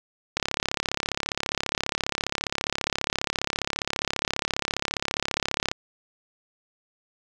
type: click train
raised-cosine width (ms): 0.2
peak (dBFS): -7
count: 187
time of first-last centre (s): 0.37-5.715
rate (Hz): 34.8
effects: none